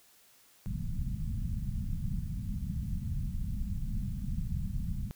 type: low-pass noise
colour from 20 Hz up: pink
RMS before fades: -34 dBFS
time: 0.66-5.11 s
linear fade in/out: 0 ms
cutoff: 210 Hz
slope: 48 dB/octave
effects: white hiss -62 dBFS RMS until 5.15 s